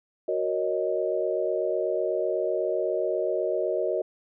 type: chord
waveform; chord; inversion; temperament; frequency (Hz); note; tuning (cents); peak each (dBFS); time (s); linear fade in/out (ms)
sine; D# minor seventh; first; equal; 370 / 466.2 / 554.4 / 622.3; F#4 / A#4 / C#5 / D#5; 0 / 0 / 0 / 0; -29 / -30 / -31 / -28; 0.28-4.02; 5
effects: none